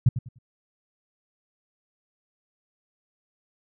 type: tone with echo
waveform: sine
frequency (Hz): 123.47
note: B2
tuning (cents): 0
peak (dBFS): -12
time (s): 0.06-0.09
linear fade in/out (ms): 5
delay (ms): 99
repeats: 3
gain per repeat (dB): -12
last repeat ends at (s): 0.387
effects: none